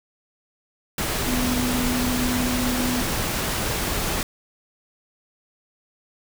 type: tone in noise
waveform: sine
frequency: 248.6 Hz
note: B3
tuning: 12 cents sharp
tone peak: -23 dBFS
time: 1.28-3.02 s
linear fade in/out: 2 ms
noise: pink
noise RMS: -25 dBFS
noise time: 0.98-4.23 s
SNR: -1 dB
effects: none